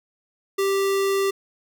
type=tone; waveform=square; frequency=392 Hz; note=G4; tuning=in tune; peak=-20 dBFS; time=0.58-1.31 s; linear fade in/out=10 ms; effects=none